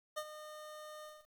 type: tone with ADSR envelope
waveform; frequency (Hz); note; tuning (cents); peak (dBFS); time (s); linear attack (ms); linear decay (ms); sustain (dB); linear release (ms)
25% pulse; 610; D#5; -34; -32; 0.16-1.27; 18; 58; -12; 230
effects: 11-bit